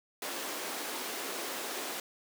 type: high-pass noise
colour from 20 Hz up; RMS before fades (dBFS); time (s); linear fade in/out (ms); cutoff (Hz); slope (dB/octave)
pink; -38; 0.22-2; 2; 290; 24
effects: none